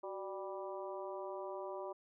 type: harmonic tone with a mistuned harmonic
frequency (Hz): 196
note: G3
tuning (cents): 0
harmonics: 2 / 3 / 4 / 5 / 6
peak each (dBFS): -45 / -45 / -51 / -48 / -54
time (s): 0.03-1.93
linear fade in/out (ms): 10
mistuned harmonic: 2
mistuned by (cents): -74
effects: none